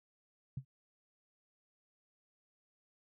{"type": "tone with exponential decay", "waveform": "sine", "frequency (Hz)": 132.7, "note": "C3", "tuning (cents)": 25, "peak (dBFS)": -33, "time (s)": [0.57, 0.65], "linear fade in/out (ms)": 5, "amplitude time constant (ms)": 17, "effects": []}